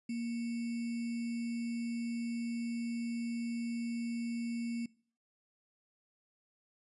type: tone with sample-and-hold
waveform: sine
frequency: 233.7 Hz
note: A#3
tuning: 5 cents sharp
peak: -34 dBFS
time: 0.09-4.86 s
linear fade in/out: 5 ms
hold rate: 2450 Hz
effects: noise-tail reverb RT60 0.5 s tail -23 dB re dry + resampled to 24000 Hz